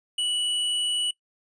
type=tone; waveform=square; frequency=2948 Hz; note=F#7; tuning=7 cents flat; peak=-24 dBFS; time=0.18-1.11 s; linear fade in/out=5 ms; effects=noise-tail reverb RT60 0.1 s tail -21 dB re dry + resampled to 22050 Hz